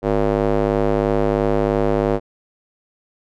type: tone with band-pass filter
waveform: square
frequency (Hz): 51.5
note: G#1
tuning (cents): -14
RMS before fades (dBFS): -18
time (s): 0.02-2.2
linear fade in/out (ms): 50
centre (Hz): 490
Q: 1.6
effects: none